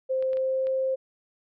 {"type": "tone with pitch glide", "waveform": "sine", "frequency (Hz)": [523.3, 526.9], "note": ["C5", "C5"], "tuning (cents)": [0, 12], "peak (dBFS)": -23, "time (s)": [0.09, 0.96], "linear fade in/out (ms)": 20, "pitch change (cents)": 12, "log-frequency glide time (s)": [0.31, 0.7]}
{"type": "clicks", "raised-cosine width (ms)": 0.3, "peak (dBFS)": -30, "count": 4, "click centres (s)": [0.225, 0.332, 0.371, 0.67]}
{"effects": []}